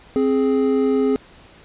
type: tone pair together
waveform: triangle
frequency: 263.5 / 418.3 Hz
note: C4 / G#4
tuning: +12 / +12 cents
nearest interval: minor sixth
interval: 800 cents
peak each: -16 dBFS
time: 0.16-1.16 s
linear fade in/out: 0 ms
effects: pink hiss -47 dBFS RMS until 1.64 s + resampled to 8000 Hz